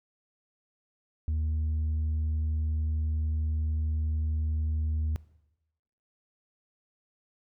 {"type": "tone", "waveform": "sine", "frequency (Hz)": 77.78, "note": "D#2", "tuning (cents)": 0, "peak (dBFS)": -23, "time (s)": [1.28, 5.16], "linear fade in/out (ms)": 0, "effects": ["noise-tail reverb RT60 0.9 s tail -22 dB re dry", "tanh soft clip ceiling -25 dBFS"]}